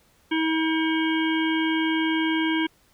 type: harmonic tone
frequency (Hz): 320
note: D#4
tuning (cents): +49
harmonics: 1 / 3 / 5 / 7 / 9 / 10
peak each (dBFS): -22 / -31 / -31 / -31 / -36 / -33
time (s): 0.31-2.67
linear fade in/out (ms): 10
effects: pink hiss -61 dBFS RMS until 2.93 s